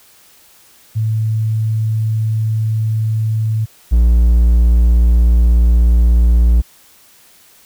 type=tone pair in turn; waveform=sine / triangle; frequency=110 / 58.27 Hz; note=A2 / A#1; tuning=0 / 0 cents; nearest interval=major seventh; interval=1100 cents; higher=first; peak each=-13 / -5 dBFS; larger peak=second; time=0.95-3.66 / 3.91-6.62 s; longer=neither; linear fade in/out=20 ms; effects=white hiss -47 dBFS RMS until 7.65 s